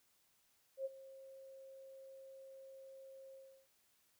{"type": "tone with ADSR envelope", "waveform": "sine", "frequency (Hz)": 536, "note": "C5", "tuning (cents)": 42, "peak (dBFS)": -36, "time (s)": [0.77, 3.68], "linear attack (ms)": 82, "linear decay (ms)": 29, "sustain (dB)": -17, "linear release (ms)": 340, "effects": ["white hiss -75 dBFS RMS until 4.19 s"]}